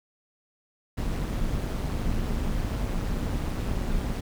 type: noise with amplitude modulation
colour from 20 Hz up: brown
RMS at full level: -25 dBFS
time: 0.97-4.21 s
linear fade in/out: 10 ms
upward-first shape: sine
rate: 195 Hz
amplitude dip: 65%
effects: none